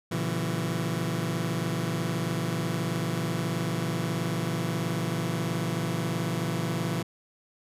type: chord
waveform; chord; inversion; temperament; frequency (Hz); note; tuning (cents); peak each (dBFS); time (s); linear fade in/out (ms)
sawtooth; F# dominant seventh; first; just; 115.62 / 138.75 / 166.5 / 185; A#2 / C#3 / E3 / F#3; -14 / +2 / +18 / 0; -29 / -30 / -26 / -32; 0.11-7.03; 10
effects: resampled to 32000 Hz